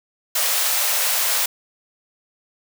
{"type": "high-pass noise", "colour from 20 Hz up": "white", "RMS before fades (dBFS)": -20, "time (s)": [0.35, 1.46], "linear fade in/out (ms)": 5, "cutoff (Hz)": 490, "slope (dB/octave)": 96, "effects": []}